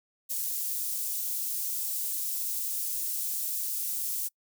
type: high-pass noise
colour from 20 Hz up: white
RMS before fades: -32 dBFS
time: 0.29-4.29 s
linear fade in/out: 20 ms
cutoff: 8000 Hz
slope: 12 dB/octave
effects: noise-tail reverb RT60 0.1 s tail -26 dB re dry